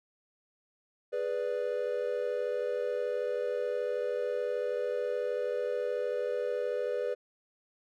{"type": "chord", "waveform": "triangle", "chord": "G# diminished", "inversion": "none", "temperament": "equal", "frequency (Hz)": [415.3, 493.9, 587.3], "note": ["G#4", "B4", "D5"], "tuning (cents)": [0, 0, 0], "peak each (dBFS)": [-34, -30, -34], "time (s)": [1.12, 7.15], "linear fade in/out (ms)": 20, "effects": []}